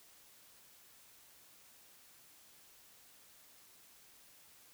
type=silence; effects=white hiss -62 dBFS RMS until 4.73 s